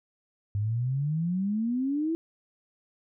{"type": "exponential sweep", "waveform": "sine", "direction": "up", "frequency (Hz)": [99.7, 334.9], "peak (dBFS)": -25, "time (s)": [0.55, 2.15], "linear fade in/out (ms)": 0, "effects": []}